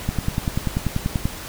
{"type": "click train", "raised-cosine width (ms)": 5, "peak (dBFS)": -8, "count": 13, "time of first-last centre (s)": [0.09, 1.255], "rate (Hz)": 10.3, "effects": ["pink hiss -34 dBFS RMS until 1.48 s"]}